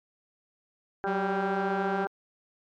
harmonic tone, 196.7 Hz, G3, 6 cents sharp, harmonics 2 / 3 / 4 / 5 / 6 / 7 / 8, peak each -31 / -39 / -31 / -41 / -44 / -37 / -37 dBFS, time 1.04-2.07 s, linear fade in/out 0 ms
sawtooth tone, 189.5 Hz, F#3, 42 cents sharp, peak -27 dBFS, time 1.06-2.06 s, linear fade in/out 20 ms
effects low-pass 3000 Hz 12 dB/octave + MP3 64 kbps

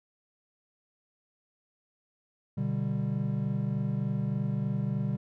triangle chord, G major, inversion first, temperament equal, 123.47 / 146.83 / 196 Hz, B2 / D3 / G3, 0 / 0 / 0 cents, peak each -30 dBFS, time 2.57-5.17 s, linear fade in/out 10 ms, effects none

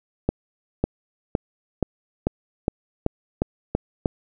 accelerating click train, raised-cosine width 2 ms, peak -6 dBFS, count 10, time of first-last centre 0.29-4.058 s, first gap 550 ms, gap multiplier 0.93, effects none

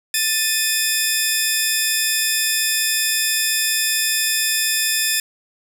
10% pulse tone pair together, 1767.8 / 2500 Hz, A6 / D#7, +8 / +8 cents, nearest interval tritone, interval 600 cents, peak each -11 dBFS, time 0.14-5.2 s, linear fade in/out 2 ms, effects none

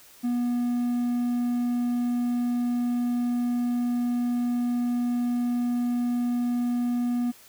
triangle tone, 242.4 Hz, B3, 32 cents flat, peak -21 dBFS, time 0.23-7.32 s, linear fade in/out 20 ms, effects white hiss -52 dBFS RMS until 7.48 s

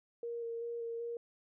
sine tone with vibrato, 466.2 Hz, A#4, in tune, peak -37 dBFS, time 0.23-1.17 s, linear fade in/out 2 ms, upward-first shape square, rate 2.6 Hz, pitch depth 13 cents each way, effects none

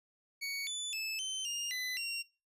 25% pulse tone with pitch steps, 2235 / 3487 / 2618 / 3080 / 2823 / 2007 / 2754 Hz, C#7 / A7 / E7 / G7 / F7 / B6 / F7, +14 / -16 / -13 / -31 / +18 / +27 / -25 cents, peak -32 dBFS, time 0.41-2.23 s, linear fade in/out 20 ms, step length 260 ms, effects noise-tail reverb RT60 0.3 s tail -21 dB re dry + resampled to 32000 Hz

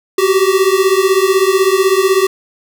square beating tone pair, 374.6 / 390.6 Hz, F#4 / G4, +21 / -6 cents, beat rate 16 Hz, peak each -13 dBFS, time 0.18-2.27 s, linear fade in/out 5 ms, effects none

